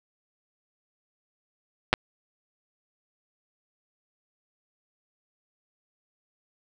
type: clicks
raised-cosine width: 0.3 ms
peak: -3 dBFS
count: 2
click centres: 1.93 / 1.938 s
effects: none